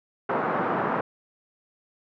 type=band-pass noise; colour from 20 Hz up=white; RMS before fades=-26 dBFS; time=0.29-1.01 s; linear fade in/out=5 ms; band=150 to 1300 Hz; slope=24 dB/octave; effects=none